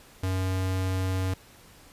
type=tone; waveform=square; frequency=93.7 Hz; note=F#2; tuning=22 cents sharp; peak=-26 dBFS; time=0.23-1.34 s; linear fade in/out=5 ms; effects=pink hiss -53 dBFS RMS until 1.92 s + resampled to 32000 Hz